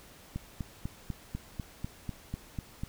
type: click train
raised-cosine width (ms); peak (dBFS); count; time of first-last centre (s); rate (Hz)
5; -22; 11; 0.36-2.835; 4.04
effects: pink hiss -54 dBFS RMS until 2.88 s